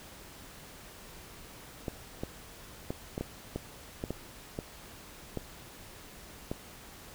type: clicks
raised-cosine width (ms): 2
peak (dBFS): -20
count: 11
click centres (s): 1.882 / 2.235 / 2.905 / 3.179 / 3.21 / 3.56 / 4.039 / 4.106 / 4.589 / 5.373 / 6.515
effects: pink hiss -50 dBFS RMS until 7.14 s